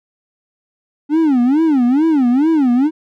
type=tone with vibrato; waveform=triangle; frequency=280.4 Hz; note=C#4; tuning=20 cents sharp; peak=-8 dBFS; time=1.09-2.91 s; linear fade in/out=50 ms; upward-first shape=sine; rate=2.3 Hz; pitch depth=270 cents each way; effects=none